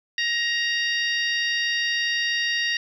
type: harmonic tone with a mistuned harmonic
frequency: 932.3 Hz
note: A#5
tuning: in tune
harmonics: 2 / 3 / 4 / 5 / 6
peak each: -24 / -28 / -30 / -32 / -34 dBFS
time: 0.18-2.77 s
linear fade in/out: 2 ms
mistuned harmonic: 2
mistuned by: +17 cents
effects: 9-bit